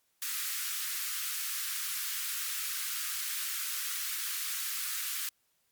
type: high-pass noise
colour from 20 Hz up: white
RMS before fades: -35 dBFS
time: 0.22-5.29 s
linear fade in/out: 2 ms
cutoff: 1200 Hz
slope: 48 dB/octave
effects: white hiss -74 dBFS RMS until 5.71 s + MP3 96 kbps